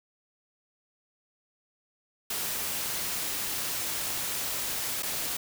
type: noise with dropouts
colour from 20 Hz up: white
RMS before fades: -32 dBFS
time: 2.3-5.37 s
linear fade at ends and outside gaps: 5 ms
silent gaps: 5.025-5.03 s
effects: none